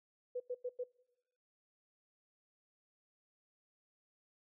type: tone bursts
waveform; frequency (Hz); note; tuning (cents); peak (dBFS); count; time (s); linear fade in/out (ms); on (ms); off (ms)
sine; 495.7; B4; +6; -36; 4; 0.35-0.84; 10; 52; 94
effects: noise-tail reverb RT60 1.0 s tail -24 dB re dry